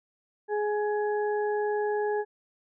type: harmonic tone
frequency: 418.8 Hz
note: G#4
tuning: 15 cents sharp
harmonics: 1 / 2 / 4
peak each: -26 / -32 / -38 dBFS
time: 0.48-2.25 s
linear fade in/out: 50 ms
effects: none